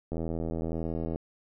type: click train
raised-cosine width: 2 ms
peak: -20 dBFS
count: 86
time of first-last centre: 0.12-1.159 s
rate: 81.8 Hz
effects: none